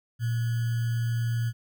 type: tone with sample-and-hold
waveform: sine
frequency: 116.54 Hz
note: A#2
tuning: in tune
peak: -24 dBFS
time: 0.19-1.53 s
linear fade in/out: 50 ms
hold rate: 1575 Hz
effects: none